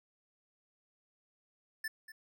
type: tone with echo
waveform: square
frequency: 1760 Hz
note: A6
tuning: in tune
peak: -36 dBFS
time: 1.84-1.88 s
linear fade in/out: 5 ms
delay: 240 ms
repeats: 1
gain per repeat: -13 dB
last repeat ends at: 2.12 s
effects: none